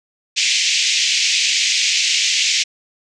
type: band-pass noise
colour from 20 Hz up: pink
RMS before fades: -17 dBFS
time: 0.36-2.64 s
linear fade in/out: 20 ms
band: 2200 to 7100 Hz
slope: 48 dB/octave
effects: none